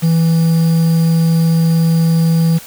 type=tone with quantisation; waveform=triangle; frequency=164.5 Hz; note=E3; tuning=3 cents flat; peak=-7 dBFS; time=0.02-2.59 s; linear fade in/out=20 ms; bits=5; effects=white hiss -35 dBFS RMS until 2.66 s